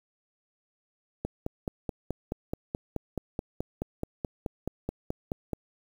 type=click train; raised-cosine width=2 ms; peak=-17 dBFS; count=21; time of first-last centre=1.25-5.533 s; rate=4.67 Hz; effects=8-bit